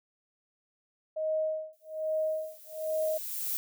sine tone with tremolo, 627 Hz, D#5, 13 cents sharp, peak -26 dBFS, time 1.16-3.18 s, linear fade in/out 10 ms, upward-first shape sine, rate 1.2 Hz, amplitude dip 100%
violet noise with exponential growth, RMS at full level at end -31 dBFS, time 1.73-3.57 s, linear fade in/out 0 ms, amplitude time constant 400 ms
effects none

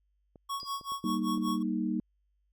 clicks, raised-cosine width 2 ms, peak -38 dBFS, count 7, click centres 0.358 / 0.631 / 0.812 / 0.92 / 1.1 / 1.378 / 1.482 s
square tone with tremolo, 1109 Hz, C#6, in tune, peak -32 dBFS, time 0.49-1.63 s, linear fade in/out 10 ms, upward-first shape sine, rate 5.2 Hz, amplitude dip 95%
sine tone with exponential decay, 4911 Hz, D#8, 23 cents flat, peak -38 dBFS, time 0.6-1.11 s, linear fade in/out 0 ms, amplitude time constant 110 ms
sine chord, Eb major, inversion first, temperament just, 194.45 / 233.3 / 311.1 Hz, G3 / Bb3 / Eb4, -14 / +2 / 0 cents, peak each -33 / -32 / -33 dBFS, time 1.04-2 s, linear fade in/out 2 ms
effects added 50 Hz sine -70 dBFS peak until 2.52 s

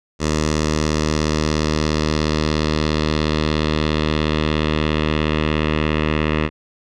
10% pulse tone with low-pass filter sweep, 77 Hz, D#2, 17 cents flat, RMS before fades -19 dBFS, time 0.19-6.5 s, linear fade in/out 50 ms, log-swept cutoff 6600 to 2600 Hz, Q 2.1, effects none

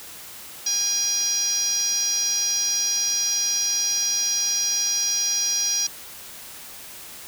10% pulse tone with band-pass filter, 817 Hz, G#5, 29 cents flat, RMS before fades -23 dBFS, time 0.66-5.87 s, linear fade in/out 5 ms, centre 5600 Hz, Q 9.6, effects white hiss -40 dBFS RMS until 7.27 s

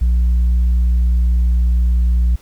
sine tone with pitch glide, 60.2 to 59.85 Hz, B1 to A#1, -44 to +46 cents, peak -8 dBFS, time 0.01-2.36 s, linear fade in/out 10 ms, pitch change -10 cents, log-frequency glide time 0.49-1.97 s, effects tanh soft clip ceiling -10 dBFS + pink hiss -49 dBFS RMS until 2.41 s

